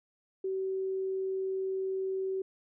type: tone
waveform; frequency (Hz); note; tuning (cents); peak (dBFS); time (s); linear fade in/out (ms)
sine; 381.4; G4; -47; -30; 0.44-2.42; 5
effects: none